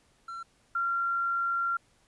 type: tone pair in turn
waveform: triangle / sine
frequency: 1358 / 1377 Hz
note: F6 / F6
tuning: -49 / -25 cents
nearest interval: unison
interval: 24 cents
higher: second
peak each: -35 / -26 dBFS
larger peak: second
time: 0.28-0.43 / 0.75-1.77 s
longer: second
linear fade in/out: 5 ms
effects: pink hiss -66 dBFS RMS until 2.07 s + resampled to 24000 Hz